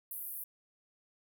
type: band-pass noise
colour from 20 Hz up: white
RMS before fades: -42 dBFS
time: 0.11-0.44 s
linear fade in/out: 2 ms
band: 11000 to 16000 Hz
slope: 48 dB/octave
effects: none